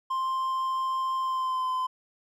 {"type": "tone with pitch glide", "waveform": "triangle", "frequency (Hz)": [1049, 1026.2], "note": ["C6", "C6"], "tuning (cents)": [4, -34], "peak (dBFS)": -24, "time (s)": [0.1, 1.87], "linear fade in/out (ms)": 10, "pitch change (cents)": -38, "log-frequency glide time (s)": [1.2, 1.7], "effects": []}